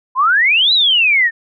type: exponential two-way sweep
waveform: sine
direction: up then down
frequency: 987 to 4047 to 1775 Hz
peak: -9 dBFS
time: 0.15-1.31 s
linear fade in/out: 50 ms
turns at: 0.73 s
effects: none